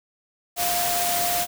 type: tone in noise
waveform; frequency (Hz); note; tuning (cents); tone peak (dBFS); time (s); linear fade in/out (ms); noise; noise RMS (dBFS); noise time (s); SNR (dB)
sine; 702; F5; +9; -25; 0.56-1.47; 50; white; -25; 0.56-1.47; -3
effects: none